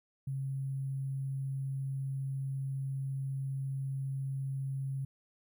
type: tone with sample-and-hold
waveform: sine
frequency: 135.4 Hz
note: C#3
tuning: 40 cents flat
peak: -33 dBFS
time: 0.27-5.05 s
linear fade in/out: 5 ms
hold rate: 11025 Hz
effects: none